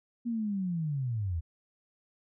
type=linear sweep; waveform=sine; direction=down; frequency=240.6 to 76.8 Hz; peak=-29 dBFS; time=0.25-1.41 s; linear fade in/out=20 ms; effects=none